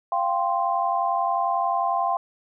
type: chord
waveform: sine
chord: F suspended second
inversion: none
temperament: equal with one note detuned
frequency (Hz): 692.8 / 784 / 1046.5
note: F5 / G5 / C6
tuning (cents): -14 / 0 / 0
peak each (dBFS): -25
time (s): 0.12-2.17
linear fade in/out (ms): 2
effects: none